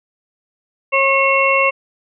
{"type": "harmonic tone", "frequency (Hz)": 544, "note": "C#5", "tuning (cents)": -33, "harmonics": [1, 2, 4, 5], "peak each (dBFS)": [-17, -17, -17, -17], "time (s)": [0.92, 1.71], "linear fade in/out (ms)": 20, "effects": []}